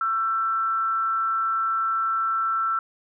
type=tone with frequency modulation; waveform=sine; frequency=1336 Hz; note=E6; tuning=23 cents sharp; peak=-21 dBFS; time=0.01-2.79 s; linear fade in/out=2 ms; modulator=219 Hz; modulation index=0.31; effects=none